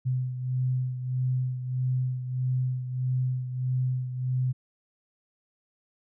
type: beating tone pair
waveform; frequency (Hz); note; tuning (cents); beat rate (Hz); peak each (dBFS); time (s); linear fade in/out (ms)
sine; 127.4 / 129; C3 / C3; -46 / -24; 1.6; -26 / -33; 0.05-4.53; 20
effects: none